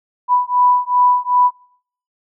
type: beating tone pair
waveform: sine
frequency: 987.8 / 990.4 Hz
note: B5 / B5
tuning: 0 / +5 cents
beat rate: 2.6 Hz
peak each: -14 / -14 dBFS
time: 0.28-1.51 s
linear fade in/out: 50 ms
effects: noise-tail reverb RT60 0.6 s tail -25 dB re dry